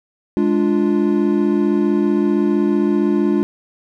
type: chord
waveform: triangle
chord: D diminished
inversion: second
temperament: equal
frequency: 207.7 / 293.7 / 349.2 Hz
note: Ab3 / D4 / F4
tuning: 0 / 0 / 0 cents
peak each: -16 dBFS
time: 0.37-3.43 s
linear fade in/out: 0 ms
effects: none